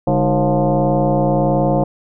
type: tone with frequency modulation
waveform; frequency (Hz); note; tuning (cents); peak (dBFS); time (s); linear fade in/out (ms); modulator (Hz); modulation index
sine; 200.7; G3; +41; -12; 0.07-1.84; 5; 170; 3.4
effects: none